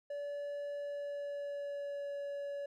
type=tone with pitch glide; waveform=triangle; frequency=575 to 567.7 Hz; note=D5 to C#5; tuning=-37 to +41 cents; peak=-36 dBFS; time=0.1-2.66 s; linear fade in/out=5 ms; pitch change=-22 cents; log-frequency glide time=0.77-2.16 s; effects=none